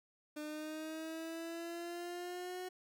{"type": "linear sweep", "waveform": "30% pulse", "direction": "up", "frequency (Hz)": [300, 367.6], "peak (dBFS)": -39, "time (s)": [0.36, 2.69], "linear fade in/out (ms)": 10, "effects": []}